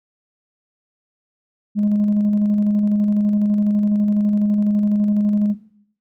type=tone with tremolo; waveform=sine; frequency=207.7 Hz; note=G#3; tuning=in tune; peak=-11 dBFS; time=1.75-5.55 s; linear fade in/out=50 ms; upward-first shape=square; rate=12 Hz; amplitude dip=25%; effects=noise-tail reverb RT60 0.7 s tail -18 dB re dry + tanh soft clip ceiling -12 dBFS